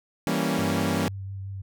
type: chord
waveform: sawtooth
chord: E diminished seventh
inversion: none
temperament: equal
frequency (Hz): 164.81 / 196 / 233.1 / 277.2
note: E3 / G3 / Bb3 / Db4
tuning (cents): 0 / 0 / 0 / 0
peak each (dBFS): -25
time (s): 0.27-1.08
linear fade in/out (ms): 0
type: tone with vibrato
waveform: sine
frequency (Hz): 97.3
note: G2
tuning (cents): -12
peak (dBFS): -32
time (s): 0.58-1.62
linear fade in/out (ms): 10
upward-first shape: triangle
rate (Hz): 5.7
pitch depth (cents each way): 22
effects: none